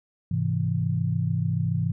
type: chord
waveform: sine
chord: Ab augmented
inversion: none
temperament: equal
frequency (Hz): 103.83 / 130.81 / 164.81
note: Ab2 / C3 / E3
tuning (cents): 0 / 0 / 0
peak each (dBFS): -27 / -27 / -26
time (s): 0.31-1.92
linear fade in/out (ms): 5
effects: none